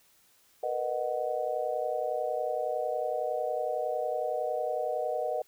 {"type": "chord", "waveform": "sine", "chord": "B major seventh", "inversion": "third", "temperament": "just", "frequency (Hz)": [463, 493.9, 617.4, 740.8], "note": ["A#4", "B4", "D#5", "F#5"], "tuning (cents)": [-12, 0, -14, 2], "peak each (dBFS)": [-38, -34, -32, -34], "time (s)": [0.63, 5.42], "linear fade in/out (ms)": 5, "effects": ["white hiss -64 dBFS RMS until 5.47 s"]}